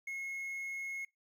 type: tone with quantisation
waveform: triangle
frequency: 2169 Hz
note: C#7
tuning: 38 cents flat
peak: -36 dBFS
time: 0.07-1.05 s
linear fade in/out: 5 ms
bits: 11
effects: noise-tail reverb RT60 0.2 s tail -22 dB re dry